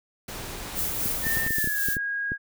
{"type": "noise", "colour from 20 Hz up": "pink", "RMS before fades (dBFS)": -36, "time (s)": [0.28, 1.48], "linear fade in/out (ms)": 5}
{"type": "noise with tremolo", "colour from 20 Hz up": "violet", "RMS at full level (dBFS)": -27, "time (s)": [0.74, 1.98], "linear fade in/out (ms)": 50, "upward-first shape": "sine", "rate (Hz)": 3.8, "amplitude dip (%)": 40}
{"type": "clicks", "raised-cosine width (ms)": 3, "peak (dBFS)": -20, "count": 11, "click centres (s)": [1.059, 1.268, 1.371, 1.465, 1.507, 1.584, 1.643, 1.674, 1.886, 1.968, 2.319]}
{"type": "tone with pitch glide", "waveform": "sine", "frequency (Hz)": [1807, 1638], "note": ["A6", "G#6"], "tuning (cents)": [46, -24], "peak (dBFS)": -26, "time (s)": [1.22, 2.38], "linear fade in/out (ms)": 50, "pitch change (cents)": -170, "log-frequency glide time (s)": [1.51, 1.81]}
{"effects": []}